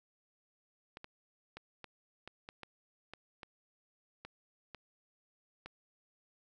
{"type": "clicks", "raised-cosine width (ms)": 0.3, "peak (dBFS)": -30, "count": 12, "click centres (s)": [0.971, 1.044, 1.57, 1.843, 2.276, 2.489, 2.633, 3.136, 3.432, 4.25, 4.747, 5.66], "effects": []}